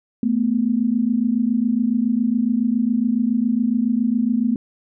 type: tone pair together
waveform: sine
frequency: 220.4 / 247.6 Hz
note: A3 / B3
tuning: +3 / +5 cents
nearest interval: major second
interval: 202 cents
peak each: -19 dBFS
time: 0.23-4.56 s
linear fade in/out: 2 ms
effects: none